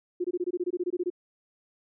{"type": "tone bursts", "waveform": "sine", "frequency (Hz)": 356.5, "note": "F4", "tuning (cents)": 36, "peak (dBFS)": -25, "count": 14, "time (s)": [0.2, 1.102], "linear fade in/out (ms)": 10, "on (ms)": 44, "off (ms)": 22, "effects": []}